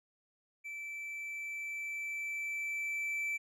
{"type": "tone with level ramp", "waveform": "triangle", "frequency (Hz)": 2324, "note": "D7", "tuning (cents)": -19, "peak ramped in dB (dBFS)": [-39, -31], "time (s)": [0.64, 3.38], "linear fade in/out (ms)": 20, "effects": []}